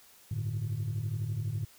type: chord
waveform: sine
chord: G suspended second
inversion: none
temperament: equal with one note detuned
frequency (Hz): 98 / 110 / 148.54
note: G2 / A2 / D3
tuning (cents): 0 / 0 / +20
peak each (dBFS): -36 / -31 / -36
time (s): 0.31-1.65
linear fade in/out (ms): 5
effects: tanh soft clip ceiling -26 dBFS + white hiss -58 dBFS RMS until 1.78 s